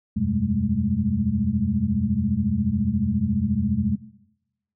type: tone cluster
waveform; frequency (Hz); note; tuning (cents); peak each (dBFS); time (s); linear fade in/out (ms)
sine; 82.2 / 92.9 / 126.3 / 199.4 / 213.7; E2 / F#2 / B2 / G3 / G#3; -4 / +7 / +39 / +30 / +50; -31 / -29 / -29 / -26 / -23; 0.16-3.96; 10
effects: noise-tail reverb RT60 0.9 s tail -18 dB re dry

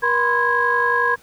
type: tone cluster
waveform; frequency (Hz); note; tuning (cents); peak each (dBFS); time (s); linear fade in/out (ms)
sine; 478 / 997 / 1048 / 1650; A#4 / B5 / C6 / G#6; +43 / +16 / +2 / -12; -23 / -22 / -21 / -18; 0.02-1.16; 20
effects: tanh soft clip ceiling -6 dBFS + pink hiss -50 dBFS RMS until 1.22 s

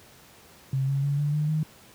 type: tone with pitch steps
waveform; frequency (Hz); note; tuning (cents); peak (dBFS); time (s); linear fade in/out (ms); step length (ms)
sine; 134 / 138.01 / 142.13 / 146.38 / 150.76 / 155.27; C3 / C#3 / C#3 / D3 / D3 / D#3; +42 / -7 / +44 / -5 / +46 / -3; -22; 0.73-1.63; 2; 150
effects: pink hiss -52 dBFS RMS until 1.94 s + high-pass 80 Hz 12 dB/octave

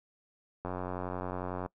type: click train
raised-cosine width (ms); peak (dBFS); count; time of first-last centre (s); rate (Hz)
1; -22; 93; 0.65-1.661; 91
effects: noise-tail reverb RT60 0.1 s tail -23 dB re dry

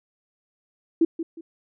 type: tone with echo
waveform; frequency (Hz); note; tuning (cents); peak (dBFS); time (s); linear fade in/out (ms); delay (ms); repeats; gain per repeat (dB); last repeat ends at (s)
sine; 329.6; E4; 0; -14; 1.01-1.05; 5; 180; 2; -11; 1.41
effects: none

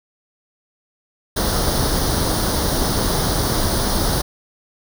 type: noise with comb filter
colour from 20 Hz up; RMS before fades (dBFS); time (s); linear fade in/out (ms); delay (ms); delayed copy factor
pink; -19; 1.36-4.22; 10; 0.2; +0.75
effects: none

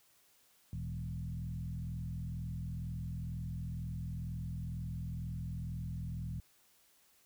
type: tone with frequency modulation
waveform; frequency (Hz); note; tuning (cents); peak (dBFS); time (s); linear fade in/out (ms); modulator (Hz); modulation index
sine; 116; A#2; -8; -37; 0.73-6.4; 0; 42.1; 1.4
effects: white hiss -68 dBFS RMS until 7.25 s

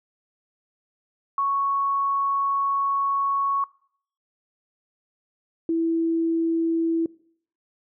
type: tone pair in turn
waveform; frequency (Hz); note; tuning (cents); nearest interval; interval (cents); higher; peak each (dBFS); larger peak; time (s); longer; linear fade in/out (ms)
sine; 1108.7 / 329.6; C#6 / E4; 0 / 0; octave + major sixth; 2100; first; -20; neither; 1.38-3.64 / 5.69-7.06; first; 2
effects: noise-tail reverb RT60 0.6 s tail -23 dB re dry

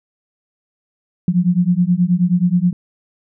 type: beating tone pair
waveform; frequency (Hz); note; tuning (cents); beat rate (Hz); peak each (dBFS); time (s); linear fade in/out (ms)
sine; 173 / 182.4; F3 / F#3; -16 / -24; 9.4; -15; 1.28-2.73; 2
effects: none

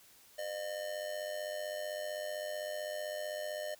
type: tone with amplitude modulation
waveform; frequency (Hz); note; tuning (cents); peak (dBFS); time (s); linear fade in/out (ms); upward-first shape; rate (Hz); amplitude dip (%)
square; 606; D#5; -46; -35; 0.38-3.75; 10; sine; 95.7; 65
effects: white hiss -61 dBFS RMS until 3.79 s

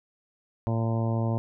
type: harmonic tone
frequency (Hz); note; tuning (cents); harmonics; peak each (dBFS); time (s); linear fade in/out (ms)
113.9; A#2; -40; 1 / 2 / 3 / 4 / 5 / 6 / 7 / 8 / 9; -25 / -31 / -36 / -40 / -36 / -39 / -44 / -40 / -45; 0.67-1.38; 0
effects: none

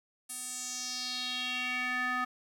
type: tone with band-pass filter sweep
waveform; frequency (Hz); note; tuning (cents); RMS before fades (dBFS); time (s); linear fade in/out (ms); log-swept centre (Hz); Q
square; 250.7; B3; +26; -35; 0.29-2.25; 10; 10000 to 1400; 3.5
effects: 10-bit

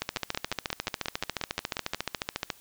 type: two click trains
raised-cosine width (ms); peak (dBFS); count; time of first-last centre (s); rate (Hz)
0.2; -13 / -11; 11 / 36; 0.17-1.946 / 0.02-2.502; 5.63 / 14.1
effects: white hiss -56 dBFS RMS until 2.6 s

